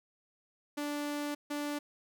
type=tone bursts at uneven times; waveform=sawtooth; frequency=292.4 Hz; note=D4; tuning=7 cents flat; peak=-30 dBFS; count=2; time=0.77-1.35 / 1.5-1.79 s; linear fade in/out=10 ms; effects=none

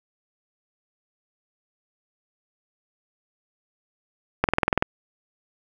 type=click train; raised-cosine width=0.5 ms; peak=-3 dBFS; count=9; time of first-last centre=4.44-4.825 s; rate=20.8 Hz; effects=7-bit

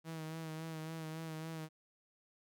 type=tone with vibrato; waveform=sawtooth; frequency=160 Hz; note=D#3; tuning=49 cents sharp; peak=-38 dBFS; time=0.04-1.69 s; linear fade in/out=50 ms; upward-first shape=sine; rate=3.6 Hz; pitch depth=33 cents each way; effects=none

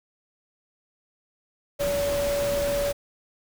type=tone in noise; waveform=sine; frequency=570 Hz; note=C#5; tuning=48 cents sharp; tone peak=-23 dBFS; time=1.79-2.93 s; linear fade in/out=20 ms; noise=pink; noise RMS=-32 dBFS; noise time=1.79-2.93 s; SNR=+6 dB; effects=none

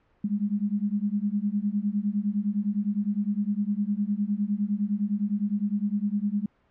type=beating tone pair; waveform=sine; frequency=200.5 / 210.3 Hz; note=G3 / G#3; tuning=+39 / +22 cents; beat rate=9.8 Hz; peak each=-27 dBFS; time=0.24-6.46 s; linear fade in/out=5 ms; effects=pink hiss -66 dBFS RMS until 6.7 s + low-pass 2000 Hz 12 dB/octave

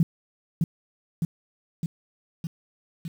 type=tone with echo; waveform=sine; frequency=164.81 Hz; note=E3; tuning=in tune; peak=-15 dBFS; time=0-0.03 s; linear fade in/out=2 ms; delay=610 ms; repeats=5; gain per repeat=-3 dB; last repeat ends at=3.08 s; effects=8-bit

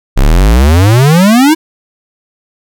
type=exponential sweep; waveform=square; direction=up; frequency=30.87 to 329.6 Hz; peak=-4 dBFS; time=0.16-1.55 s; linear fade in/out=20 ms; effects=none

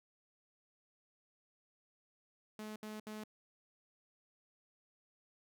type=tone bursts; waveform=sawtooth; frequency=214.2 Hz; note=A3; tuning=46 cents flat; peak=-40 dBFS; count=3; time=2.59-3.238 s; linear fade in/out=2 ms; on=170 ms; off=69 ms; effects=none

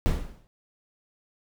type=noise with exponential decay; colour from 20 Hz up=brown; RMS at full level=-20 dBFS; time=0.06-0.47 s; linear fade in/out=0 ms; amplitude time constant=89 ms; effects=none

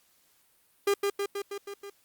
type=tone with echo; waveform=45% pulse; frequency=401.9 Hz; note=G4; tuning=43 cents sharp; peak=-22 dBFS; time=0.87-0.94 s; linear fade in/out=5 ms; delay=160 ms; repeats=6; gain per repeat=-3 dB; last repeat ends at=1.9 s; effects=white hiss -66 dBFS RMS until 2.04 s + Opus 48 kbps

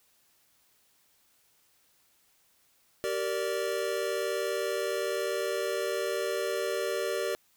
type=chord; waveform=square; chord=G minor; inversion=none; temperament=equal with one note detuned; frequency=386.4 / 466.2 / 587.3 Hz; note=G4 / Bb4 / D5; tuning=-25 / 0 / 0 cents; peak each=-34 dBFS; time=3.04-7.35 s; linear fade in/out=0 ms; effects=white hiss -67 dBFS RMS until 7.56 s

